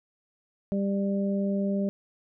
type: harmonic tone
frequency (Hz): 198.1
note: G3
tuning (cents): +18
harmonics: 1 / 2 / 3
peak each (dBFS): -25 / -34 / -33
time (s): 0.72-1.89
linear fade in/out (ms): 0
effects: none